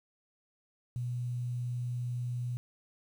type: tone with quantisation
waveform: sine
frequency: 122.2 Hz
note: B2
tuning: 18 cents flat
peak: -32 dBFS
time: 0.96-2.57 s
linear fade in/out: 0 ms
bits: 10
effects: none